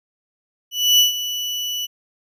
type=tone with ADSR envelope; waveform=35% pulse; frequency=2960 Hz; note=F#7; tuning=in tune; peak=-8 dBFS; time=0.71-1.87 s; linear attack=280 ms; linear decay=130 ms; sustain=-13 dB; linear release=24 ms; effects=none